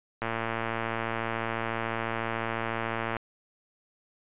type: click train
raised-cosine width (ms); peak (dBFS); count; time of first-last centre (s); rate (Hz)
0.5; -15; 337; 0.22-3.167; 114
effects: resampled to 8000 Hz